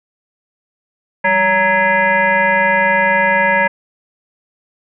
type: tone with frequency modulation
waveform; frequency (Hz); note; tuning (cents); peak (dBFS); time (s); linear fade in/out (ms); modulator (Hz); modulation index
sine; 1300; E6; -24; -10; 1.24-3.68; 10; 368; 2.3
effects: none